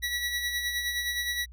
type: tone with tremolo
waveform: 25% pulse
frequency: 1938 Hz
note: B6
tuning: 33 cents flat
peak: -23 dBFS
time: 0.02-1.46 s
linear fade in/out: 20 ms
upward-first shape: sine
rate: 9.6 Hz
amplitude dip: 45%
effects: added 60 Hz sine -44 dBFS peak until 1.52 s